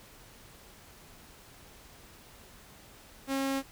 sawtooth tone, 271.1 Hz, C#4, 38 cents flat, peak -25 dBFS, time 3.27-3.63 s, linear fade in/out 50 ms, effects pink hiss -54 dBFS RMS until 3.71 s

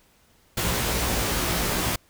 pink noise with comb filter, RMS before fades -25 dBFS, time 0.57-1.96 s, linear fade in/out 5 ms, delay 17 ms, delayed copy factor +0.7, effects pink hiss -60 dBFS RMS until 2.09 s

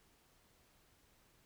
silence, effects pink hiss -70 dBFS RMS until 1.45 s

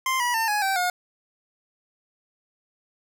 25% pulse tone with pitch steps, 1046.5 / 970.8 / 900.6 / 835.4 / 775 / 718.9 Hz, C6 / B5 / A5 / G#5 / G5 / F5, 0 / -30 / +40 / +10 / -20 / +50 cents, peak -18 dBFS, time 0.06-0.9 s, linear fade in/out 2 ms, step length 140 ms, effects none

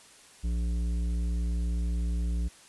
sine tone with tanh clipping, 58.27 Hz, A#1, in tune, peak -28 dBFS, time 0.43-2.49 s, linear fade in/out 20 ms, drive 11 dB, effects white hiss -54 dBFS RMS until 2.68 s + resampled to 24000 Hz

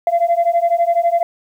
sine beating tone pair, 678 / 690 Hz, E5 / F5, +49 / -21 cents, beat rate 12 Hz, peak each -14 dBFS, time 0.07-1.23 s, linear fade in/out 2 ms, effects tanh soft clip ceiling -8 dBFS + 8-bit

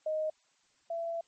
sine tone pair in turn, 622.3 / 670.3 Hz, D#5 / E5, 0 / +29 cents, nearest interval minor second, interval 129 cents, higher second, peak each -29 / -32 dBFS, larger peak first, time 0.06-0.3 / 0.9-1.21 s, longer second, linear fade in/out 5 ms, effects white hiss -70 dBFS RMS until 1.27 s + MP3 32 kbps

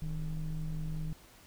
triangle ring-modulated tone, 67.6 Hz, C#2, 43 cents flat, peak -28 dBFS, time 0.02-1.13 s, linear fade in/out 0 ms, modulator 90.3 Hz, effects pink hiss -58 dBFS RMS until 1.46 s

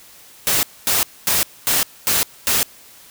white noise bursts, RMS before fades -17 dBFS, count 6, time 0.47-2.63 s, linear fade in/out 0 ms, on 160 ms, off 240 ms, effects white hiss -45 dBFS RMS until 3.1 s

